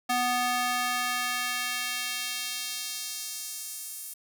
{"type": "tone with high-pass filter sweep", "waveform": "square", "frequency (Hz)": 246.9, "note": "B3", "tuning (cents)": 0, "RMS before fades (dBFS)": -31, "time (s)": [0.09, 4.14], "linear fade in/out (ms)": 10, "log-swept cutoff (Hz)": [620, 10000], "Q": 0.95, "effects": []}